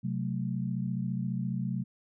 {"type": "chord", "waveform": "sine", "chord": "F# diminished", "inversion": "second", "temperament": "equal", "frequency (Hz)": [130.81, 185, 220], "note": ["C3", "F#3", "A3"], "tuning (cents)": [0, 0, 0], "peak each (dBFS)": [-33, -33, -36], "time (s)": [0.03, 1.84], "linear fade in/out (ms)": 20, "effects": []}